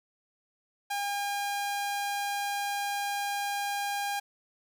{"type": "tone", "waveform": "sawtooth", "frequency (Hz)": 808, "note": "G#5", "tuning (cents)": -48, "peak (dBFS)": -26, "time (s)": [0.9, 4.2], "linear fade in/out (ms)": 10, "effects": []}